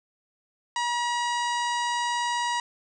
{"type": "harmonic tone", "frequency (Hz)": 959, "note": "A#5", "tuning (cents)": 49, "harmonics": [1, 2, 3, 4, 5, 6, 7, 8, 9], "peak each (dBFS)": [-26, -32, -36, -38, -40, -42, -43, -44, -45], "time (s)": [0.76, 2.6], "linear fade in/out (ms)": 2, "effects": []}